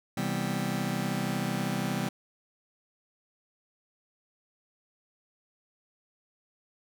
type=chord; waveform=sawtooth; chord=C major seventh; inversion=none; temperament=just; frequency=130.81 / 163.52 / 196.22 / 245.3 Hz; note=C3 / E3 / G3 / B3; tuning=0 / -14 / +2 / -12 cents; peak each=-31 / -30 / -28 / -31 dBFS; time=0.17-2.09 s; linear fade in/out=5 ms; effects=none